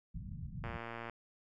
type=low-pass noise; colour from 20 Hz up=white; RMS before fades=-44 dBFS; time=0.14-0.78 s; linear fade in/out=10 ms; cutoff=190 Hz; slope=48 dB/octave
type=click train; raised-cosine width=0.5 ms; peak=-28 dBFS; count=54; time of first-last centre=0.64-1.097 s; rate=116 Hz
effects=none